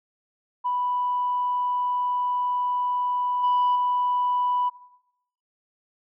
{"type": "tone with level steps", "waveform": "sine", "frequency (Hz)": 987.8, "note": "B5", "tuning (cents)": 0, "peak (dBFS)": [-22, -17, -20], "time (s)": [0.64, 4.7], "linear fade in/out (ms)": 20, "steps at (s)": [3.43, 3.75], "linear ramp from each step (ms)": 10, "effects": ["noise-tail reverb RT60 0.8 s tail -17 dB re dry", "tanh soft clip ceiling -16 dBFS"]}